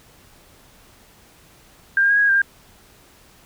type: tone with pitch steps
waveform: sine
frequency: 1593 / 1608 / 1637 / 1655 / 1643 / 1586 / 1604 Hz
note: G6 / G6 / G#6 / G#6 / G#6 / G6 / G6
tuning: +27 / +44 / -25 / -6 / -19 / +20 / +39 cents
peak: -13 dBFS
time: 1.97-2.418 s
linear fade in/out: 2 ms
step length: 64 ms
effects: pink hiss -51 dBFS RMS until 3.45 s